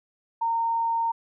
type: tone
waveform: sine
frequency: 919 Hz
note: A#5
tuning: 25 cents flat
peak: -22 dBFS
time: 0.41-1.12 s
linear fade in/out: 10 ms
effects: none